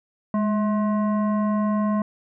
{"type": "tone with frequency modulation", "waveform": "sine", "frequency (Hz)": 207.7, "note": "G#3", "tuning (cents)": 0, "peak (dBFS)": -19, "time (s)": [0.34, 2.02], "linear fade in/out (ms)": 2, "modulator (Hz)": 854, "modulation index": 0.64, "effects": []}